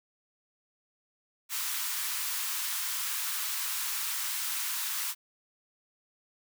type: high-pass noise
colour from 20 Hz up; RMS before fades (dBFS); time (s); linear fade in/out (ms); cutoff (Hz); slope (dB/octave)
white; -33; 1.49-5.15; 50; 920; 48
effects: none